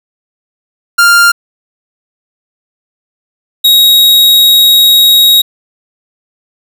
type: tone pair in turn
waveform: 45% pulse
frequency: 1396.9 / 3792 Hz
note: F6 / A#7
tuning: 0 / +29 cents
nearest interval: octave + perfect fourth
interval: 1729 cents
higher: second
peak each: -3 dBFS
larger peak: neither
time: 0.98-1.32 / 3.64-5.42 s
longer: second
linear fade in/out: 10 ms
effects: none